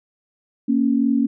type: tone pair together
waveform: sine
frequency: 233.1 / 277 Hz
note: A#3 / C#4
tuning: 0 / -1 cents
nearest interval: minor third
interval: 299 cents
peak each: -18 dBFS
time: 0.68-1.27 s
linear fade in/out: 10 ms
effects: none

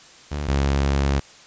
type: tone pair in turn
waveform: sawtooth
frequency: 73 / 69.36 Hz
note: D2 / C#2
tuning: -10 / +2 cents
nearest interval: minor second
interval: 88 cents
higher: first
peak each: -21 / -14 dBFS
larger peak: second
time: 0.31-0.48 / 0.48-1.2 s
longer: second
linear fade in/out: 10 ms
effects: white hiss -47 dBFS RMS until 1.46 s + resampled to 16000 Hz

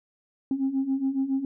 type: beating tone pair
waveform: sine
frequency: 264.2 / 271.4 Hz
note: C4 / C#4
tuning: +17 / -36 cents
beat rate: 7.2 Hz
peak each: -28 / -24 dBFS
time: 0.51-1.45 s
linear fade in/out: 2 ms
effects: tanh soft clip ceiling -18 dBFS

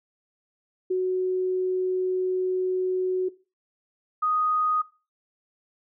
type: tone pair in turn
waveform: sine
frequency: 370 / 1244.5 Hz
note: F#4 / D#6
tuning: 0 / 0 cents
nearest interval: octave + major sixth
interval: 2100 cents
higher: second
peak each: -21 dBFS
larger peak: neither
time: 0.9-3.29 / 4.22-4.82 s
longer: first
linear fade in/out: 10 ms
effects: noise-tail reverb RT60 0.3 s tail -18 dB re dry

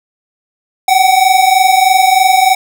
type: tone pair together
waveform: square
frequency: 746.8 / 770 Hz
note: F#5 / G5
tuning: +16 / -31 cents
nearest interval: minor second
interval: 53 cents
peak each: -10 dBFS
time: 0.88-2.55 s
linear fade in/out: 5 ms
effects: none

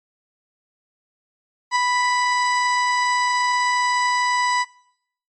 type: tone with ADSR envelope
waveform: 30% pulse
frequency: 987.8 Hz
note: B5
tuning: in tune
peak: -12 dBFS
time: 1.71-4.65 s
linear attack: 47 ms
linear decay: 11 ms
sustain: -3 dB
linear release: 33 ms
effects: noise-tail reverb RT60 0.7 s tail -22 dB re dry + MP3 32 kbps

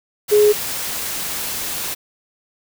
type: tone in noise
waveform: sine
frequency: 418.4 Hz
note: G#4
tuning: 13 cents sharp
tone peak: -9 dBFS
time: 0.31-0.53 s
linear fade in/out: 20 ms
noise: white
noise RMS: -25 dBFS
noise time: 0.28-1.95 s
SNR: +13 dB
effects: none

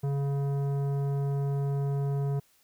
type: tone with tanh clipping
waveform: sine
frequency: 140 Hz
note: C#3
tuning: 18 cents sharp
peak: -28 dBFS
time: 0.03-2.4 s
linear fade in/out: 10 ms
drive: 13 dB
effects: white hiss -65 dBFS RMS until 2.63 s

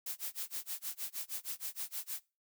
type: noise with tremolo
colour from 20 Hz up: blue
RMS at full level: -38 dBFS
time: 0.06-2.21 s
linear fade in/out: 5 ms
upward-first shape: sine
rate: 6.4 Hz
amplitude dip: 100%
effects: noise-tail reverb RT60 0.3 s tail -23 dB re dry

